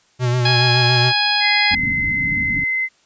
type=tone with vibrato; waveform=square; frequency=123.47 Hz; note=B2; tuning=in tune; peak=-16 dBFS; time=0.19-1.13 s; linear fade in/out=50 ms; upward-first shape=sine; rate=7.1 Hz; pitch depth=40 cents each way
type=harmonic tone; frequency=830.6 Hz; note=G#5; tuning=in tune; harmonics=1 / 2 / 3 / 4 / 5 / 6; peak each=-22 / -22 / -22 / -22 / -22 / -22 dBFS; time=0.45-1.75 s; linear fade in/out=5 ms
type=tone; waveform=sine; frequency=2058 Hz; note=C7; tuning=29 cents flat; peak=-17 dBFS; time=1.4-2.89 s; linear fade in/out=50 ms
type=low-pass noise; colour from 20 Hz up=white; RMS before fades=-27 dBFS; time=1.71-2.64 s; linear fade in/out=2 ms; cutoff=290 Hz; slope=96 dB/octave
effects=white hiss -57 dBFS RMS until 3.05 s + resampled to 16000 Hz